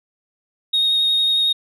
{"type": "tone with vibrato", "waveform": "sine", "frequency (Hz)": 3729, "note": "A#7", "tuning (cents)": 0, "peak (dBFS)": -13, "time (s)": [0.73, 1.53], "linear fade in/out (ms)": 10, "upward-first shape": "sine", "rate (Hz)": 11, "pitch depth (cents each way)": 12, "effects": ["tanh soft clip ceiling -12 dBFS"]}